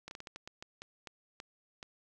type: slowing click train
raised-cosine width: 0.2 ms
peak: -27 dBFS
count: 12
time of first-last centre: 0.08-1.829 s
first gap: 31 ms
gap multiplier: 1.3
effects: none